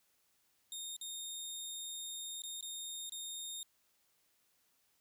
20% pulse tone with dropouts, 3682 Hz, A#7, 22 cents flat, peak -36 dBFS, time 0.72-3.63 s, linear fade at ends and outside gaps 1 ms, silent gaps 0.965-1.012 / 2.42-2.436 / 2.609-2.626 / 3.095-3.121 s, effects white hiss -75 dBFS RMS until 5 s

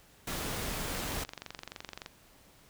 pink noise, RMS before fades -36 dBFS, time 0.27-1.24 s, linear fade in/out 5 ms
click train, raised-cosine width 0.2 ms, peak -23 dBFS, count 27, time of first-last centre 0.95-2.061 s, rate 23.4 Hz
effects pink hiss -60 dBFS RMS until 2.69 s

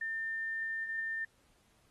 sine tone, 1800 Hz, A6, 39 cents sharp, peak -34 dBFS, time 0.01-1.25 s, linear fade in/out 5 ms, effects pink hiss -70 dBFS RMS until 1.9 s + AAC 32 kbps

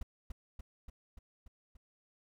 brown noise with echo, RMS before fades -37 dBFS, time 0.01-0.03 s, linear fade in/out 5 ms, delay 290 ms, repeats 6, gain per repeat -3 dB, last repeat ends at 1.77 s, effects none

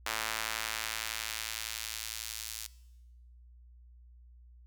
sawtooth tone with high-pass filter sweep, 110.9 Hz, A2, 14 cents sharp, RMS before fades -38 dBFS, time 0.06-2.67 s, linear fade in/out 5 ms, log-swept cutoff 1200 to 5100 Hz, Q 0.71, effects noise-tail reverb RT60 1.0 s tail -20 dB re dry + added 60 Hz sine -53 dBFS peak until 4.66 s

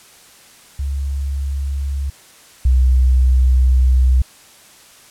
sine tone pair in turn, 69.3 / 63.73 Hz, C#2 / C2, 0 / -45 cents, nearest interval minor second, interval 145 cents, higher first, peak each -18 / -9 dBFS, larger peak second, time 0.79-2.1 / 2.65-4.22 s, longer second, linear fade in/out 5 ms, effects white hiss -45 dBFS RMS until 5.1 s + low-pass 11000 Hz 12 dB/octave

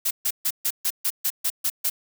blue noise bursts, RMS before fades -23 dBFS, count 10, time 0.05-1.9 s, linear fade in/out 10 ms, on 59 ms, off 140 ms, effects none

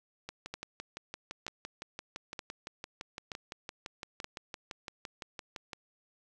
two click trains, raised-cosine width 0.2 ms, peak -23 / -21 dBFS, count 33 / 5, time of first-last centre 0.29-5.732 / 0.54-4.244 s, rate 5.88 / 1.08 Hz, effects none

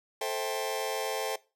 sawtooth chord, A minor seventh, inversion none, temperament just, 440 / 528 / 660 / 792 Hz, A4 / C5 / E5 / G5, 0 / +16 / +2 / +18 cents, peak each -30 / -32 / -33 / -32 dBFS, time 0.21-1.36 s, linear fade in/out 5 ms, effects noise-tail reverb RT60 0.3 s tail -21 dB re dry

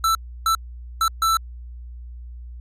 square tone bursts at uneven times, 1328 Hz, E6, 12 cents sharp, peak -17 dBFS, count 4, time 0.04-0.15 / 0.46-0.55 / 1.01-1.08 / 1.22-1.37 s, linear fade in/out 2 ms, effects added 60 Hz sine -34 dBFS peak until 2.6 s + AAC 48 kbps

